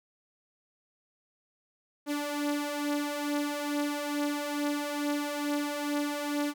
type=beating tone pair; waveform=sawtooth; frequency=290 / 292.3 Hz; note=D4 / D4; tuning=-22 / -8 cents; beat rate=2.3 Hz; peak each=-31 / -27 dBFS; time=2.06-6.54 s; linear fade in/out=50 ms; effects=none